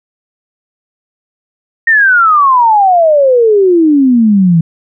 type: exponential sweep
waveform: sine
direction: down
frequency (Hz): 1869 to 160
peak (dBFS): -4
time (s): 1.87-4.61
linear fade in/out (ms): 5
effects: none